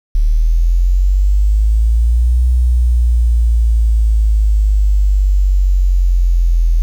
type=linear two-way sweep; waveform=sine; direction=up then down; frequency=36.9 to 61.74 to 41.11 Hz; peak=-8 dBFS; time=0.15-6.82 s; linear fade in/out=0 ms; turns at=2.47 s; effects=7-bit